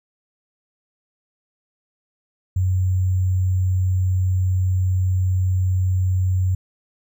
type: tone with sample-and-hold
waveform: sine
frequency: 92.5 Hz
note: F#2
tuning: in tune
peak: -16 dBFS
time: 2.56-6.55 s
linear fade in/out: 5 ms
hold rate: 7350 Hz
effects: none